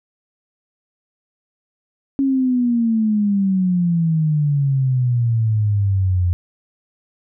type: exponential sweep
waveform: sine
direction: down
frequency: 276 to 87.2 Hz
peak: -14 dBFS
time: 2.19-6.33 s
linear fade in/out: 0 ms
effects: none